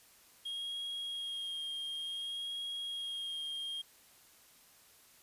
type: tone with vibrato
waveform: triangle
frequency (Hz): 3254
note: G#7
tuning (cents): -36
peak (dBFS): -36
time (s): 0.45-3.82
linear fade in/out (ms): 10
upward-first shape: sine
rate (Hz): 0.56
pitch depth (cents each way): 17
effects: white hiss -62 dBFS RMS until 5.22 s + resampled to 32000 Hz